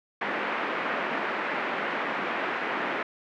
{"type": "band-pass noise", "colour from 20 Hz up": "white", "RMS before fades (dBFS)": -30, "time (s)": [0.21, 3.03], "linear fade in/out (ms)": 5, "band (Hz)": [210, 2100], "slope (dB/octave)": 24, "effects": []}